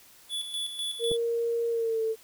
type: tone with tremolo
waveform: square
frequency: 3437 Hz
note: A7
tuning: 41 cents flat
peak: -30 dBFS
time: 0.29-1.18 s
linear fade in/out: 50 ms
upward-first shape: square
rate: 4 Hz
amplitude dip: 55%
type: tone with pitch glide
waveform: sine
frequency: 466.2 to 444.6 Hz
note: A#4 to A4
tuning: 0 to +18 cents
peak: -25 dBFS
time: 0.99-2.16 s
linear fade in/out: 50 ms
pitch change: -82 cents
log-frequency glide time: 1.69-2.02 s
type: clicks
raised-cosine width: 2 ms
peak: -27 / -23 dBFS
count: 2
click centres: 1.111 / 1.117 s
effects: white hiss -55 dBFS RMS until 2.23 s